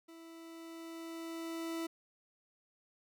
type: tone with level ramp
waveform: 40% pulse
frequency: 329.6 Hz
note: E4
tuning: in tune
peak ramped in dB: -51 to -35 dBFS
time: 0.08-1.87 s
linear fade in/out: 10 ms
effects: none